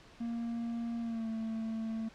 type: tone with pitch glide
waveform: triangle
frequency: 233.1 to 223 Hz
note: A#3 to A3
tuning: 0 to +23 cents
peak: -32 dBFS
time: 0.2-2.09 s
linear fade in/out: 10 ms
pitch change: -77 cents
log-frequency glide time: 1-1.28 s
effects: pink hiss -57 dBFS RMS until 2.14 s + low-pass 5000 Hz 12 dB/octave